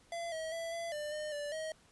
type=tone with pitch steps; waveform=square; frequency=679 / 640 / 664 / 675 / 596 / 607 / 584 / 632 Hz; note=F5 / D#5 / E5 / E5 / D5 / D#5 / D5 / D#5; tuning=-49 / +49 / +12 / +41 / +25 / -43 / -10 / +27 cents; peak=-38 dBFS; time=0.12-1.72 s; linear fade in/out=2 ms; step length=200 ms; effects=pink hiss -65 dBFS RMS until 1.91 s + resampled to 24000 Hz